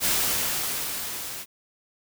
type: noise with level ramp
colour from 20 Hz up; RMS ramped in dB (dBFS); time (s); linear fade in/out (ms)
white; -22 to -36; 0-1.46; 50
effects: none